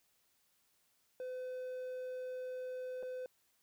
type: tone with dropouts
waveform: triangle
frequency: 508 Hz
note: B4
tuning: 49 cents sharp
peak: -38 dBFS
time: 1.2-3.26 s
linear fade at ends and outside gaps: 1 ms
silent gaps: 3.027-3.031 s
effects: white hiss -75 dBFS RMS until 3.62 s